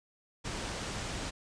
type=low-pass noise; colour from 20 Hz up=pink; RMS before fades=-38 dBFS; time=0.44-1.31 s; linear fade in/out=20 ms; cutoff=8900 Hz; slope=24 dB/octave; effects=resampled to 22050 Hz